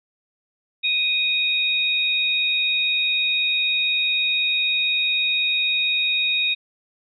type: tone pair together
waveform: sine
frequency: 2489 / 3751 Hz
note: D#7 / A#7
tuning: 0 / +10 cents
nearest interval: perfect fifth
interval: 710 cents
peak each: -21 dBFS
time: 0.83-6.55 s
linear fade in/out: 20 ms
effects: none